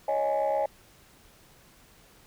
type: chord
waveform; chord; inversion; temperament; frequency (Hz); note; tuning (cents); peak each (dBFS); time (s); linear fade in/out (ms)
sine; C# suspended second; none; equal; 554.4 / 622.3 / 830.6; C#5 / D#5 / G#5; 0 / 0 / 0; -27 / -27 / -27; 0.08-0.66; 5
effects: tanh soft clip ceiling -19 dBFS + pink hiss -57 dBFS RMS until 2.26 s